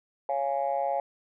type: chord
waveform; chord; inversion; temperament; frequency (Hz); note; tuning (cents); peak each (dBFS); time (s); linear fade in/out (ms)
sine; Db major; none; just; 554.4 / 693 / 831.5; Db5 / F5 / Ab5; 0 / -14 / +2; -29; 0.29-1; 2
effects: tanh soft clip ceiling -18 dBFS